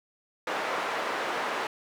white band-pass noise, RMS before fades -31 dBFS, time 0.47-1.67 s, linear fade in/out 2 ms, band 420 to 1400 Hz, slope 12 dB/octave, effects none

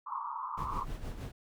white band-pass noise, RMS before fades -38 dBFS, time 0.06-0.85 s, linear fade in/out 20 ms, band 920 to 1200 Hz, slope 96 dB/octave
brown noise with tremolo, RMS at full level -37 dBFS, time 0.57-1.32 s, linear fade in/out 10 ms, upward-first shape sine, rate 6.4 Hz, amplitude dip 60%
effects none

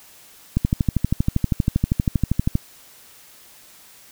click train, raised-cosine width 5 ms, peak -5 dBFS, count 26, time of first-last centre 0.57-2.554 s, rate 12.6 Hz, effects white hiss -48 dBFS RMS until 4.11 s

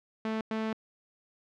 sawtooth tone bursts at uneven times, 220 Hz, A3, in tune, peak -26 dBFS, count 2, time 0.25-0.41 / 0.51-0.73 s, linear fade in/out 2 ms, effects low-pass 3000 Hz 12 dB/octave

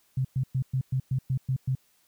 sine tone bursts, 130.81 Hz, C3, in tune, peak -23 dBFS, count 9, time 0.17-1.752 s, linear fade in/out 5 ms, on 78 ms, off 110 ms, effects white hiss -66 dBFS RMS until 2.07 s

